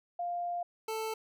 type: tone pair in turn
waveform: sine / 25% pulse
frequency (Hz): 700 / 441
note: F5 / A4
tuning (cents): +4 / +4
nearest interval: minor sixth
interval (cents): 800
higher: first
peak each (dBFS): -32 / -30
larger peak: second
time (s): 0.19-0.63 / 0.88-1.14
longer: first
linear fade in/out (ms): 5
effects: none